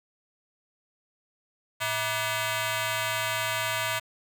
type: ring-modulated tone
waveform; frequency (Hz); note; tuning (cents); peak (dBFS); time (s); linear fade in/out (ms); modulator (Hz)
10% pulse; 536; C5; +42; -15; 1.8-4; 20; 424
effects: high-pass 150 Hz 12 dB/octave + 9-bit